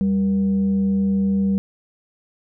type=tone with frequency modulation; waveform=sine; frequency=196 Hz; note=G3; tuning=in tune; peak=-16 dBFS; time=0.01-1.58 s; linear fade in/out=0 ms; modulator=279 Hz; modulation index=0.27; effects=none